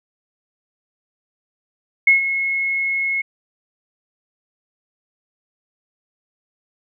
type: tone with ADSR envelope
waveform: sine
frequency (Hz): 2174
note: C#7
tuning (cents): -34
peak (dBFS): -7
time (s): 2.07-3.22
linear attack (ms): 5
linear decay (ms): 130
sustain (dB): -11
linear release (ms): 12
effects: none